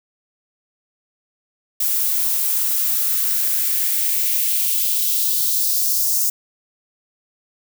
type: noise with high-pass filter sweep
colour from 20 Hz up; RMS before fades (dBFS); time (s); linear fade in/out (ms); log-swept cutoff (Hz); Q
violet; -19; 1.8-6.3; 5; 620 to 6100; 2.1
effects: none